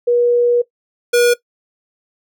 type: tone pair in turn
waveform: sine / square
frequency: 481.4 / 481.4 Hz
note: B4 / B4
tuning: -44 / -44 cents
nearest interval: unison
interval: 0 cents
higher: neither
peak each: -10 dBFS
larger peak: neither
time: 0.07-0.62 / 1.13-1.34 s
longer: first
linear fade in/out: 10 ms
effects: noise-tail reverb RT60 0.1 s tail -18 dB re dry